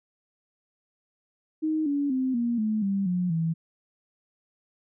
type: tone with pitch steps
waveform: sine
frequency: 312.5 / 284.9 / 259.8 / 236.8 / 215.9 / 196.86 / 179.48 / 163.64 Hz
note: D#4 / C#4 / C4 / A#3 / A3 / G3 / F3 / E3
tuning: +8 / +48 / -12 / +27 / -33 / +8 / +48 / -12 cents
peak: -23 dBFS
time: 1.62-3.54 s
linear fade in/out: 20 ms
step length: 240 ms
effects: none